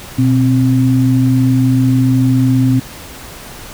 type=tone pair together; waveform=sine; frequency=123.47 / 261.6 Hz; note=B2 / C4; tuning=0 / 0 cents; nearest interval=octave + minor second; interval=1300 cents; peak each=-11 dBFS; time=0.18-2.8 s; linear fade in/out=10 ms; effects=pink hiss -32 dBFS RMS until 3.73 s